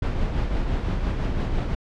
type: noise with tremolo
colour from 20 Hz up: brown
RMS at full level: -22 dBFS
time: 0.02-1.75 s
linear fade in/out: 5 ms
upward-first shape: triangle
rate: 5.9 Hz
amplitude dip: 45%
effects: low-pass 4000 Hz 12 dB/octave